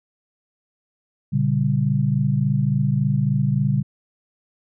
sine chord, G diminished, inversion first, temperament just, 117.6 / 141.12 / 196 Hz, Bb2 / Db3 / G3, +16 / +31 / 0 cents, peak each -23 / -19 / -23 dBFS, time 1.32-3.83 s, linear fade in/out 20 ms, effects none

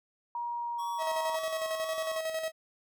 sine tone with pitch glide, 950 to 942.3 Hz, A#5 to A#5, +33 to +18 cents, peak -32 dBFS, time 0.35-1.36 s, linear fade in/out 2 ms, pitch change -15 cents, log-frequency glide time 0.46-0.97 s
square tone with vibrato, 1108.7 Hz, C#6, in tune, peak -40 dBFS, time 0.78-2.2 s, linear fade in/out 20 ms, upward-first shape sine, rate 1.9 Hz, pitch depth 34 cents each way
45% pulse tone with tremolo, 641 Hz, E5, 49 cents flat, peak -30 dBFS, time 0.98-2.52 s, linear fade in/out 50 ms, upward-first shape square, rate 11 Hz, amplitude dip 45%
effects none

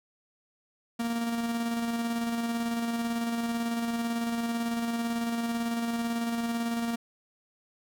45% pulse tone with tremolo, 232.8 Hz, A#3, 2 cents flat, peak -27 dBFS, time 0.99-6.96 s, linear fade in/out 10 ms, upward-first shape square, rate 18 Hz, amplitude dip 30%, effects none

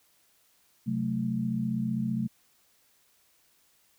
sine chord, F# diminished, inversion second, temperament equal, 130.81 / 185 / 220 Hz, C3 / F#3 / A3, 0 / 0 / 0 cents, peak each -33 / -33 / -29 dBFS, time 0.86-2.28 s, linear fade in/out 20 ms, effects white hiss -66 dBFS RMS until 3.98 s

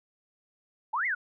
sine exponential two-way sweep, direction up then down, 824 to 2200 to 1378 Hz, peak -26 dBFS, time 0.93-1.15 s, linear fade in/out 10 ms, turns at 1.06 s, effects none

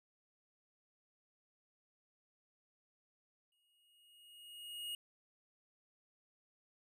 square tone with exponential growth, 2872 Hz, F7, 48 cents sharp, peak -40 dBFS, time 3.52-4.95 s, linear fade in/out 2 ms, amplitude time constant 310 ms, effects none

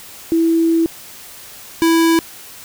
sine / square tone pair in turn, 329.6 / 329.6 Hz, E4 / E4, 0 / 0 cents, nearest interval unison, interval 0 cents, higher neither, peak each -11 dBFS, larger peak neither, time 0.32-0.86 / 1.82-2.19 s, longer first, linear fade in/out 0 ms, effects white hiss -37 dBFS RMS until 2.64 s

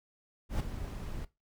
brown noise with ADSR envelope, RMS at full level -29 dBFS, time 0.49-1.25 s, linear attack 110 ms, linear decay 8 ms, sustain -10 dB, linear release 5 ms, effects noise-tail reverb RT60 0.2 s tail -17 dB re dry

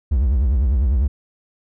triangle tone with vibrato, 65.41 Hz, C2, in tune, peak -12 dBFS, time 0.11-1.08 s, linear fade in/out 10 ms, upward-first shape sine, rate 10 Hz, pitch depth 240 cents each way, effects none

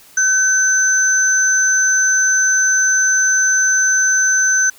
sine tone pair together, 1530 / 6120 Hz, G6 / G8, -42 / -42 cents, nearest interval 2 octaves, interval 2400 cents, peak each -14 dBFS, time 0.17-4.7 s, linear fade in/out 5 ms, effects white hiss -45 dBFS RMS until 4.78 s

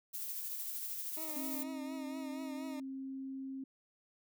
violet noise with tremolo, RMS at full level -40 dBFS, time 0.13-1.64 s, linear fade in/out 20 ms, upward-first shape sine, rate 13 Hz, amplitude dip 30%
20% pulse tone with vibrato, 311.1 Hz, D#4, in tune, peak -40 dBFS, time 1.17-2.8 s, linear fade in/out 2 ms, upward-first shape triangle, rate 4.2 Hz, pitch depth 63 cents each way
sine tone, 267.3 Hz, C4, 37 cents sharp, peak -40 dBFS, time 1.36-3.64 s, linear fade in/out 5 ms
effects none

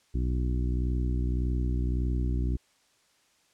harmonic tone, 61.74 Hz, B1, in tune, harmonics 1 / 2 / 3 / 4 / 5 / 6, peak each -26 / -33 / -40 / -38 / -39 / -44 dBFS, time 0.14-2.57 s, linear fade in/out 10 ms, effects white hiss -66 dBFS RMS until 3.53 s + low-pass 8000 Hz 12 dB/octave

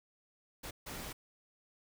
pink noise bursts at uneven times, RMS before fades -44 dBFS, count 2, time 0.63-0.71 / 0.86-1.13 s, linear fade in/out 10 ms, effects none

